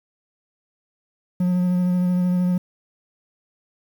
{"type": "tone with vibrato", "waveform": "triangle", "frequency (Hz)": 180, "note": "F#3", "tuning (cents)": -47, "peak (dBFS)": -15, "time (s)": [1.4, 2.58], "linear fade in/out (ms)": 5, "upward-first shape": "sine", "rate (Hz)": 13, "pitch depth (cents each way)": 15, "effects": ["8-bit"]}